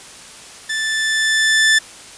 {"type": "tone with level ramp", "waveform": "sawtooth", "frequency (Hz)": 1760, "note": "A6", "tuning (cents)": 0, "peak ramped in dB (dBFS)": [-16, -6], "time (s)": [0.69, 1.79], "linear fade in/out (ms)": 10, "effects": ["white hiss -38 dBFS RMS until 2.17 s", "resampled to 22050 Hz"]}